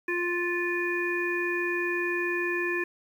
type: harmonic tone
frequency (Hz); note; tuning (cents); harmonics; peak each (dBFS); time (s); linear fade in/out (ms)
350.5; F4; +6; 1 / 3 / 5 / 7; -29 / -38 / -30 / -33; 0.08-2.84; 5
effects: 9-bit